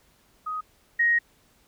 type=tone pair in turn; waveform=sine; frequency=1253 / 1877.4 Hz; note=D#6 / A#6; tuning=+12 / +12 cents; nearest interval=perfect fifth; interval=700 cents; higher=second; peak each=-28 / -18 dBFS; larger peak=second; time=0.46-0.61 / 0.99-1.19 s; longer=second; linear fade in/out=10 ms; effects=pink hiss -62 dBFS RMS until 1.67 s